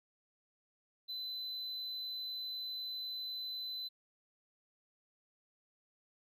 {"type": "tone", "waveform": "triangle", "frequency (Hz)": 4024, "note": "B7", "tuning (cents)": 32, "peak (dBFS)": -38, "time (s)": [1.08, 3.89], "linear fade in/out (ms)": 20, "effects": []}